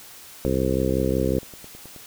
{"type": "harmonic tone", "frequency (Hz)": 65.41, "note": "C2", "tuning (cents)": 0, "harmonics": [1, 2, 3, 4, 5, 6, 7, 8], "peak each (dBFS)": [-28, -28, -28, -28, -28, -28, -28, -28], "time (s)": [0.45, 1.39], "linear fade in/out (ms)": 0}
{"type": "click train", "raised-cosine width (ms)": 2, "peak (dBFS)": -29, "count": 11, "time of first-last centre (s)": [0.9, 1.963], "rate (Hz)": 9.41}
{"effects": ["white hiss -44 dBFS RMS until 2.06 s"]}